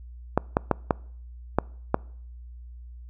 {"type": "clicks", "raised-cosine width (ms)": 1, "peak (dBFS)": -5, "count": 6, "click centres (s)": [0.376, 0.569, 0.713, 0.908, 1.586, 1.944], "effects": ["noise-tail reverb RT60 0.6 s tail -25 dB re dry", "added 60 Hz sine -40 dBFS peak until 3.09 s"]}